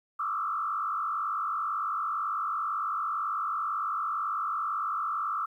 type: tone with frequency modulation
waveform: sine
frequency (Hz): 1244.5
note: D#6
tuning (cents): 0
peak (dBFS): -28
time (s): 0.19-5.46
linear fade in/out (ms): 10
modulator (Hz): 49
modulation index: 2.2
effects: 11-bit